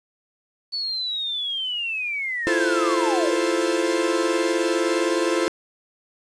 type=linear sweep; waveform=sine; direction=down; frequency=4486 to 427 Hz; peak=-24 dBFS; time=0.72-3.37 s; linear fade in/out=20 ms
type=chord; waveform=45% pulse; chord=F major seventh; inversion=third; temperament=equal; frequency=329.6 / 349.2 / 440 / 523.3 Hz; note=E4 / F4 / A4 / C5; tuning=0 / 0 / 0 / 0 cents; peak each=-25 / -24 / -27 / -26 dBFS; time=2.47-5.48 s; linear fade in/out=0 ms
effects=resampled to 22050 Hz + 9-bit